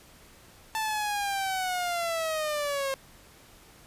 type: linear sweep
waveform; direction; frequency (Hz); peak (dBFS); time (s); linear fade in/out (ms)
sawtooth; down; 885 to 534; -24; 0.75-2.94; 0
effects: pink hiss -54 dBFS RMS until 3.86 s + resampled to 32000 Hz